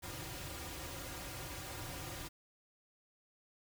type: noise with comb filter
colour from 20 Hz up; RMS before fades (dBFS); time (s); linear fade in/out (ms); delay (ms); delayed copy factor
pink; -45; 0.02-2.29; 20; 4.6; -0.95
effects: none